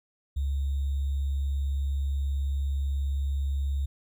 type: tone with sample-and-hold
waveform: sine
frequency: 69.3 Hz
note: C#2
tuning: in tune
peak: -25 dBFS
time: 0.36-3.86 s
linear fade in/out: 10 ms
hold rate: 3675 Hz
effects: none